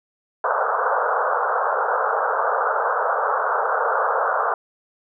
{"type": "band-pass noise", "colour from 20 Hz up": "white", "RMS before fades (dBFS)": -21, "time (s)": [0.44, 4.54], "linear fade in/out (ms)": 2, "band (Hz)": [440, 1500], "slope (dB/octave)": 96, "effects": []}